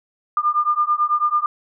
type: beating tone pair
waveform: sine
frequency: 1200 / 1209.1 Hz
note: D6 / D#6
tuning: +37 / -50 cents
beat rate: 9.1 Hz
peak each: -19 dBFS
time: 0.37-1.46 s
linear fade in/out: 2 ms
effects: none